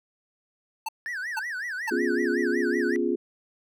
square tone bursts, 887 Hz, A5, 14 cents sharp, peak -28 dBFS, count 3, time 0.86-1.901 s, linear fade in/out 5 ms, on 27 ms, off 480 ms
triangle tone with vibrato, 1701 Hz, G#6, 41 cents sharp, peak -28 dBFS, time 1.06-2.96 s, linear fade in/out 0 ms, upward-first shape sine, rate 5.4 Hz, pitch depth 250 cents each way
sine chord, C# dominant seventh, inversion third, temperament equal, 246.9 / 277.2 / 349.2 / 415.3 Hz, B3 / C#4 / E#4 / G#4, 0 / 0 / 0 / 0 cents, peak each -29 / -30 / -26 / -29 dBFS, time 1.91-3.16 s, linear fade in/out 10 ms
effects none

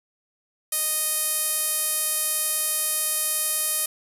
sawtooth tone with band-pass filter, 621 Hz, D#5, 3 cents flat, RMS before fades -25 dBFS, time 0.72-3.86 s, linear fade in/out 5 ms, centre 11000 Hz, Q 2.9, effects none

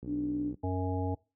click train, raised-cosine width 3 ms, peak -30 dBFS, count 33, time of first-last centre 0.03-0.543 s, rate 62.4 Hz
sine tone, 293.7 Hz, D4, in tune, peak -29 dBFS, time 0.06-0.54 s, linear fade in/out 50 ms
harmonic tone, 92.2 Hz, F#2, 6 cents flat, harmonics 1 / 3 / 5 / 7 / 9, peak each -31 / -35 / -38 / -42 / -39 dBFS, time 0.63-1.15 s, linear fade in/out 10 ms
effects noise-tail reverb RT60 0.3 s tail -23 dB re dry + high-pass 60 Hz 12 dB/octave

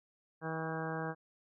harmonic tone with a mistuned harmonic, 160.6 Hz, E3, 45 cents flat, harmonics 1 / 2 / 3 / 4 / 5 / 6 / 7 / 8 / 9 / 10, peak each -40 / -44 / -42 / -46 / -44 / -49 / -47 / -50 / -49 / -45 dBFS, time 0.41-1.15 s, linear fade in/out 50 ms, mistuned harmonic 6, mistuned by +18 cents, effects none

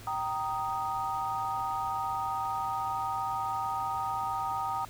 sine chord, Eb major, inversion first, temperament just, 777.8 / 933.4 / 1244.5 Hz, G5 / Bb5 / Eb6, -14 / +2 / 0 cents, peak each -34 dBFS, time 0.07-4.85 s, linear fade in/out 2 ms, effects added 110 Hz sine -49 dBFS peak until 4.89 s + pink hiss -50 dBFS RMS until 4.89 s

